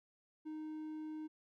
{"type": "tone", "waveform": "triangle", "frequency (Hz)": 310, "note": "D#4", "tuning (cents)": -6, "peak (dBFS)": -40, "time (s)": [0.45, 1.28], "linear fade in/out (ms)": 20, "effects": []}